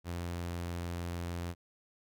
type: tone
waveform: sawtooth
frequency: 86.5 Hz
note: F2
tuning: 16 cents flat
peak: -32 dBFS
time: 0.04-1.55 s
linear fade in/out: 50 ms
effects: none